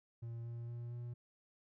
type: tone with pitch steps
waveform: triangle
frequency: 116.5 / 117.72 / 118.95 / 120.19 Hz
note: A#2 / A#2 / A#2 / B2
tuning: -1 / +17 / +35 / -47 cents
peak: -40 dBFS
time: 0.22-1.14 s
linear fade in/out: 10 ms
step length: 230 ms
effects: none